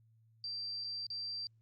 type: tone with dropouts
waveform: sine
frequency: 4699 Hz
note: D8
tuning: in tune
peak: -38 dBFS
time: 0.44-1.47 s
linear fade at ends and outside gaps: 1 ms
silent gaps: 0.84-0.844 / 1.067-1.102 s
effects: added 112 Hz sine -64 dBFS peak until 1.61 s + Opus 48 kbps